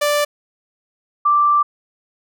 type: tone pair in turn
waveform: sawtooth / sine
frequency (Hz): 587.3 / 1174.6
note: D5 / D6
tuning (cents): 0 / 0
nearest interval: octave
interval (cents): 1200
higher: second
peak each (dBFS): -11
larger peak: neither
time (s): 0.01-0.25 / 1.25-1.63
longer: second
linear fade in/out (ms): 10
effects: none